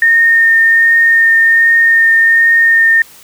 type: tone with vibrato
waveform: sine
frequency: 1830 Hz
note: A#6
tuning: 32 cents flat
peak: -5 dBFS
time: 0.02-3.02 s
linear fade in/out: 2 ms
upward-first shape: triangle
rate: 1.3 Hz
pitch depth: 11 cents each way
effects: white hiss -39 dBFS RMS until 3.23 s